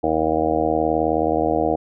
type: harmonic tone with a mistuned harmonic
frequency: 79 Hz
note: D#2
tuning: 27 cents sharp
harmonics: 1 / 2 / 3 / 4 / 5 / 6 / 7 / 8 / 9 / 10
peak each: -32 / -34 / -31 / -23 / -33 / -23 / -26 / -27 / -23 / -28 dBFS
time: 0.03-1.76 s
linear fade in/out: 10 ms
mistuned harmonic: 1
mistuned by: -27 cents
effects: none